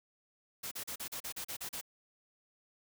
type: noise bursts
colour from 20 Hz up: white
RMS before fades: -41 dBFS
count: 10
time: 0.63-1.813 s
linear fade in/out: 10 ms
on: 85 ms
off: 37 ms
effects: none